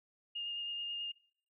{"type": "tone with vibrato", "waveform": "sine", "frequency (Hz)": 2830, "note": "F7", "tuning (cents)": 22, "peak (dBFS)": -37, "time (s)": [0.35, 1.12], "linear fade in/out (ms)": 10, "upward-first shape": "triangle", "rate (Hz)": 9.3, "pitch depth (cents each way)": 13, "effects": ["noise-tail reverb RT60 0.6 s tail -24 dB re dry"]}